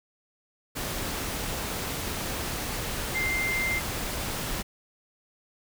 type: tone in noise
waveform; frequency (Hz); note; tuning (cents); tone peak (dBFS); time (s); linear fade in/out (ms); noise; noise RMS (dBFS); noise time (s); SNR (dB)
sine; 2093; C7; 0; -26; 3.14-3.8; 20; pink; -32; 0.75-4.63; +3
effects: none